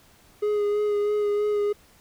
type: tone with vibrato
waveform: triangle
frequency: 415.3 Hz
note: G#4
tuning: in tune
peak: -19 dBFS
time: 0.42-1.73 s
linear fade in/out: 10 ms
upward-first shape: sine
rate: 3.1 Hz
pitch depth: 19 cents each way
effects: pink hiss -56 dBFS RMS until 2 s

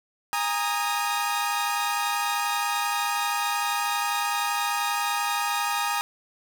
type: chord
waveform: sawtooth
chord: Ab suspended second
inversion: none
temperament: equal with one note detuned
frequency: 819.6 / 932.3 / 1244.5 Hz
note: Ab5 / Bb5 / Eb6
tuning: -23 / 0 / 0 cents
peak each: -25 dBFS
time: 0.33-6.01 s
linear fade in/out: 0 ms
effects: none

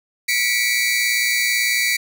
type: tone cluster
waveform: sawtooth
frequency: 1961 / 2217 / 2335 Hz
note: B6 / C#7 / D7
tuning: -13 / 0 / -11 cents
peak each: -18 dBFS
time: 0.28-1.97 s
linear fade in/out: 10 ms
effects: none

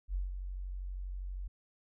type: tone with ADSR envelope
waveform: sine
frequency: 46.25 Hz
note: F#1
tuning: in tune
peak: -30 dBFS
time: 0.08-1.48 s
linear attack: 66 ms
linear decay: 160 ms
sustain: -7 dB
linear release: 9 ms
effects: none

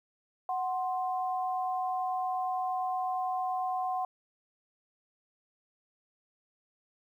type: tone pair together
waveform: sine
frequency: 742 / 1049.3 Hz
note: F#5 / C6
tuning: +5 / +5 cents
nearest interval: tritone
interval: 600 cents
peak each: -30 / -36 dBFS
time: 0.49-4.05 s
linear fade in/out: 2 ms
effects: 11-bit

